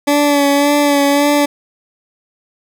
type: tone with vibrato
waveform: 20% pulse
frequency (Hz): 286.7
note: D4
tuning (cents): -42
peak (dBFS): -5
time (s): 0.07-1.46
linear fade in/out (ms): 10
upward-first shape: sine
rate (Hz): 1.8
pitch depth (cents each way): 29
effects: none